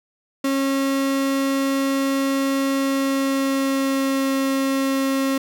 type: tone with pitch glide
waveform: 35% pulse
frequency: 272.5 to 270.1 Hz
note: C#4 to C#4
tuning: -29 to -45 cents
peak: -17 dBFS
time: 0.44-5.38 s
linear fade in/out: 5 ms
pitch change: -16 cents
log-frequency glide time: 2.74-4.38 s
effects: none